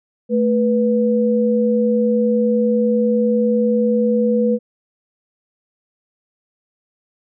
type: tone pair together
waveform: sine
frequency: 220 / 489.9 Hz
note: A3 / B4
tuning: 0 / -14 cents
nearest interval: octave + major second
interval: 1386 cents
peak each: -16 dBFS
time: 0.29-4.59 s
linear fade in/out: 50 ms
effects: none